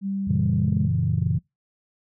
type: tone with pitch glide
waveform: sine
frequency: 196 to 205.9 Hz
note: G3 to G#3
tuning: 0 to -15 cents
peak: -24 dBFS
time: 0.01-0.9 s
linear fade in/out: 50 ms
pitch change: +85 cents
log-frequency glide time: 0.59-0.69 s
type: chord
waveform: sine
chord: F# dominant seventh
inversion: none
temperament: equal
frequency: 92.5 / 116.54 / 138.59 / 164.81 Hz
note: F#2 / A#2 / C#3 / E3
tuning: 0 / 0 / 0 / 0 cents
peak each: -25 dBFS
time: 0.27-1.39 s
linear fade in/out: 10 ms
effects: noise-tail reverb RT60 0.2 s tail -25 dB re dry + tanh soft clip ceiling -10 dBFS